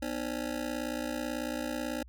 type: ring-modulated tone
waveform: 25% pulse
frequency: 277.2 Hz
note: C#4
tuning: in tune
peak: -26 dBFS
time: 0.02-2.03 s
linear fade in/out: 5 ms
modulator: 29.1 Hz
effects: added 60 Hz sine -49 dBFS peak until 2.08 s